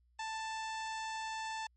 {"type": "tone", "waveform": "sawtooth", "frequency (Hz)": 883, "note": "A5", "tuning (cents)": 6, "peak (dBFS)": -34, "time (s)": [0.19, 1.67], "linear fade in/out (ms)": 5, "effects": ["added 60 Hz sine -67 dBFS peak until 1.76 s", "MP3 32 kbps"]}